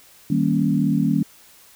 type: chord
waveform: sine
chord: Eb dominant seventh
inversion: none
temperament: equal with one note detuned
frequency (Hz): 157.83 / 196 / 233.1 / 277.2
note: Eb3 / G3 / Bb3 / Db4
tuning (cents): +25 / 0 / 0 / 0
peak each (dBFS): -22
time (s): 0.3-1.23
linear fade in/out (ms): 5
effects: white hiss -50 dBFS RMS until 1.75 s